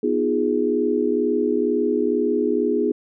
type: chord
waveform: sine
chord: F half-diminished seventh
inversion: second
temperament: equal with one note detuned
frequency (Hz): 246.9 / 311.1 / 353.1 / 415.3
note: Cb4 / Eb4 / F4 / Ab4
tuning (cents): 0 / 0 / +19 / 0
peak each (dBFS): -24 / -24 / -25 / -21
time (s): 0.03-2.92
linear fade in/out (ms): 5
effects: none